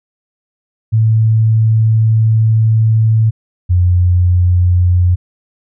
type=tone pair in turn; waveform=sine; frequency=110.9 / 89.35 Hz; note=A2 / F2; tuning=+14 / +40 cents; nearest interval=major third; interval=374 cents; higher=first; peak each=-7 dBFS; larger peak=neither; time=0.92-3.31 / 3.69-5.16 s; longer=first; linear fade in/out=20 ms; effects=none